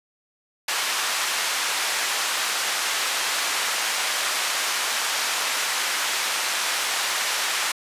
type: band-pass noise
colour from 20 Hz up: pink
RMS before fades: -25 dBFS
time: 0.68-7.72 s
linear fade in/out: 5 ms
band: 1100 to 9400 Hz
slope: 12 dB/octave
effects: resampled to 32000 Hz